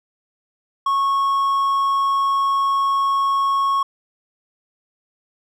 triangle tone, 1100 Hz, C#6, 14 cents flat, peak -14 dBFS, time 0.86-3.83 s, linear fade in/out 5 ms, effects none

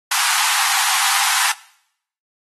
pink high-pass noise, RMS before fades -18 dBFS, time 0.11-1.52 s, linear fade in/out 5 ms, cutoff 770 Hz, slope 96 dB/octave, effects noise-tail reverb RT60 0.7 s tail -20 dB re dry + AAC 32 kbps

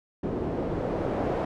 white noise with low-pass filter sweep, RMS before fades -29 dBFS, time 0.23-1.45 s, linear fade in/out 5 ms, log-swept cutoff 370 to 610 Hz, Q 1.2, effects none

